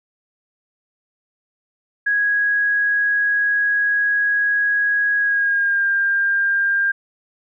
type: tone with pitch glide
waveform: sine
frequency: 1657 to 1599.6 Hz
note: G#6 to G6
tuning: -4 to +35 cents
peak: -15 dBFS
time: 2.06-6.92 s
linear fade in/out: 10 ms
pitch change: -61 cents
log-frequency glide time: 5.18-5.86 s
effects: none